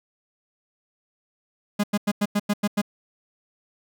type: tone bursts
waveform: 45% pulse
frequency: 205.9 Hz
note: G#3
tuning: 15 cents flat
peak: -19 dBFS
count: 8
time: 1.79-2.817 s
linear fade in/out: 10 ms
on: 47 ms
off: 93 ms
effects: none